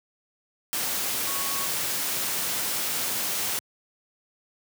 sine tone in noise, 1108.7 Hz, C#6, in tune, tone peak -36 dBFS, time 1.27-1.66 s, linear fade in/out 0 ms, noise white, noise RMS -28 dBFS, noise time 0.73-3.59 s, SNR -11 dB, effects high-pass 100 Hz 12 dB/octave

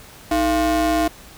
square ring-modulated tone, 186.5 Hz, F#3, 14 cents sharp, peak -14 dBFS, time 0.31-1.08 s, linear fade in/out 5 ms, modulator 500 Hz, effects pink hiss -43 dBFS RMS until 1.37 s

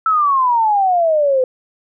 sine exponential sweep, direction down, 1330 to 504 Hz, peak -11 dBFS, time 0.06-1.44 s, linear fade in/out 2 ms, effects none

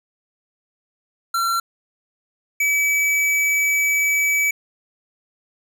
square tone pair in turn, 1362 / 2291 Hz, F6 / D7, -44 / -44 cents, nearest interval major sixth, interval 900 cents, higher second, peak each -19 / -17 dBFS, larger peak second, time 1.34-1.6 / 2.6-4.51 s, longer second, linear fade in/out 5 ms, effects none

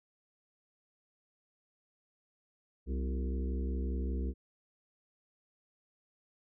harmonic tone with a mistuned harmonic, 65.2 Hz, C2, 5 cents flat, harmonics 1 / 3 / 4 / 5 / 6 / 7, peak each -32 / -42 / -44 / -46 / -48 / -49 dBFS, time 2.86-4.34 s, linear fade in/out 50 ms, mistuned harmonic 5, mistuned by +70 cents, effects none

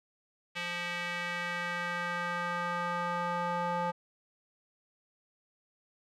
square tone with band-pass filter sweep, 174.61 Hz, F3, in tune, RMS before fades -34 dBFS, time 0.55-3.92 s, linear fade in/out 20 ms, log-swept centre 2500 to 900 Hz, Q 1.9, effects none

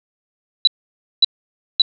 sine tone bursts, 3951 Hz, B7, in tune, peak -7 dBFS, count 3, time 0.65-1.819 s, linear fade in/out 2 ms, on 23 ms, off 550 ms, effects none

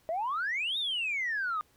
sine exponential two-way sweep, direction up then down, 622.3 to 3775 to 1203 Hz, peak -28 dBFS, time 0.09-1.61 s, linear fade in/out 0 ms, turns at 0.78 s, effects tanh soft clip ceiling -25 dBFS + pink hiss -66 dBFS RMS until 1.76 s

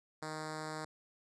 5% pulse tone with notch filter, 155.56 Hz, D#3, in tune, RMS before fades -42 dBFS, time 0.22-0.85 s, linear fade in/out 5 ms, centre 2600 Hz, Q 1.3, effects resampled to 22050 Hz

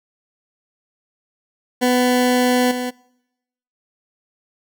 20% pulse tone with level steps, 249.2 Hz, B3, 16 cents sharp, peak -9 / -17 dBFS, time 1.81-2.91 s, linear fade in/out 20 ms, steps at 2.71 s, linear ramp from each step 5 ms, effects noise-tail reverb RT60 0.9 s tail -25 dB re dry

